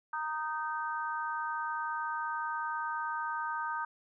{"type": "harmonic tone", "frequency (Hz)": 309.5, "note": "D#4", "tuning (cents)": -9, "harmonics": [3, 4, 5], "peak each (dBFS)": [-36, -37, -38], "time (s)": [0.13, 3.85], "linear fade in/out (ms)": 5, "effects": []}